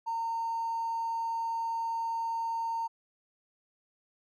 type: tone with hard clipping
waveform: triangle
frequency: 915 Hz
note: A#5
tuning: 32 cents flat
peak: -30 dBFS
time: 0.06-2.88 s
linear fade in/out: 20 ms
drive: 3 dB
effects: none